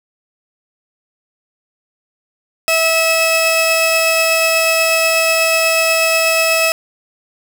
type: tone pair together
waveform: sawtooth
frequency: 649.8 / 2591 Hz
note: E5 / E7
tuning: -25 / -30 cents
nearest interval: 2 octaves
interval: 2395 cents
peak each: -11 dBFS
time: 2.68-6.72 s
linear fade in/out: 0 ms
effects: none